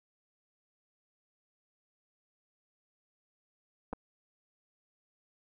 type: clicks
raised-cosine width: 1 ms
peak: -24 dBFS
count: 2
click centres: 3.929 / 3.933 s
effects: none